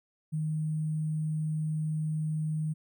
sine tone with sample-and-hold, 155.56 Hz, D#3, in tune, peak -28 dBFS, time 0.32-2.74 s, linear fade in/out 20 ms, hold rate 8820 Hz, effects none

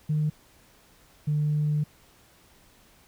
sine tone pair in turn, 152.3 / 149.86 Hz, D#3 / D3, -37 / +35 cents, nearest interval unison, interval 28 cents, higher first, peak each -21 dBFS, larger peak neither, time 0.09-0.3 / 1.27-1.84 s, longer second, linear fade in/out 10 ms, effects tanh soft clip ceiling -18 dBFS + pink hiss -58 dBFS RMS until 3.07 s

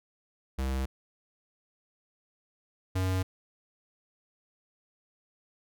square tone pair in turn, 66 / 93.34 Hz, C2 / F#2, +16 / +16 cents, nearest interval tritone, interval 600 cents, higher second, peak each -29 / -27 dBFS, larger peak second, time 0.58-0.86 / 2.95-3.23 s, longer neither, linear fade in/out 10 ms, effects none

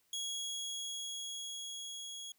25% pulse tone with level ramp, 3322 Hz, G#7, in tune, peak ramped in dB -33 to -40 dBFS, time 0.13-2.32 s, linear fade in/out 2 ms, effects white hiss -74 dBFS RMS until 2.38 s

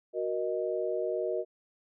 sine chord, D# minor, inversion first, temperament equal with one note detuned, 370 / 471.9 / 622.3 Hz, F#4 / A#4 / D#5, 0 / +21 / 0 cents, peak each -33 dBFS, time 0.13-1.45 s, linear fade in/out 50 ms, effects none

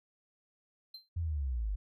triangle tone with exponential decay, 4122 Hz, C8, 27 cents flat, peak -40 dBFS, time 0.94-1.09 s, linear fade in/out 5 ms, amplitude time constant 31 ms
sine linear sweep, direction down, 88 to 46.25 Hz, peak -31 dBFS, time 1.16-1.76 s, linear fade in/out 10 ms
effects none

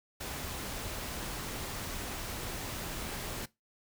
pink noise, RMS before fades -39 dBFS, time 0.2-3.46 s, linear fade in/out 10 ms, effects noise-tail reverb RT60 0.2 s tail -20 dB re dry

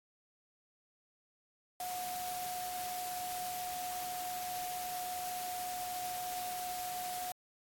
sine tone in noise, 726 Hz, F#5, 33 cents flat, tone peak -38 dBFS, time 1.8-7.32 s, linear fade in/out 2 ms, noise white, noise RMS -44 dBFS, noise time 1.8-7.32 s, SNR +3 dB, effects AAC 64 kbps

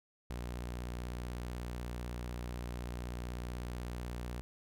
sawtooth tone with vibrato, 60.4 Hz, B1, 38 cents flat, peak -35 dBFS, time 0.3-4.41 s, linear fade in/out 0 ms, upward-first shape triangle, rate 16 Hz, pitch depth 85 cents each way, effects none

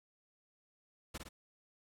pink noise with echo, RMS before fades -43 dBFS, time 1.14-1.18 s, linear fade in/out 10 ms, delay 55 ms, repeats 2, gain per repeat -4 dB, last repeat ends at 1.29 s, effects low-pass 12000 Hz 12 dB/octave

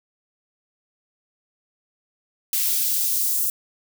blue noise with high-pass filter sweep, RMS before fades -22 dBFS, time 2.53-3.5 s, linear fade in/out 2 ms, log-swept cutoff 2100 to 7400 Hz, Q 0.77, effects none

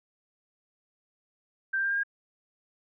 sine tone with pitch steps, 1568 / 1581.6 / 1595.4 / 1609.3 / 1623.3 Hz, G6 / G6 / G6 / G6 / G#6, 0 / +15 / +30 / +45 / -40 cents, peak -25 dBFS, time 1.73-2.035 s, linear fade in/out 10 ms, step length 61 ms, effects none

